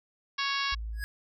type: harmonic tone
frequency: 554.4 Hz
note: C#5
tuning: in tune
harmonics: 2 / 3 / 4 / 5 / 6 / 7 / 8 / 9 / 10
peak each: -33 / -35 / -36 / -37 / -38 / -38 / -39 / -40 / -40 dBFS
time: 0.38-0.75 s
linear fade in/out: 10 ms
type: tone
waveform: sine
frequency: 54.9 Hz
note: A1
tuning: 3 cents flat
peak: -33 dBFS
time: 0.72-1.04 s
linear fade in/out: 5 ms
type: tone with exponential growth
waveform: square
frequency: 1662 Hz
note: G#6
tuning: 1 cent sharp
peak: -32 dBFS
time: 0.93-1.04 s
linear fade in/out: 0 ms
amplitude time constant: 23 ms
effects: none